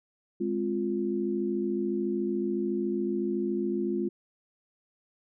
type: chord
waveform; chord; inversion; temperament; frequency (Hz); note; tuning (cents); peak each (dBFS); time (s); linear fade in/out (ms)
sine; F minor; first; equal; 207.7 / 261.6 / 349.2; Ab3 / C4 / F4; 0 / 0 / 0; -31 / -34 / -29; 0.4-4.09; 10
effects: none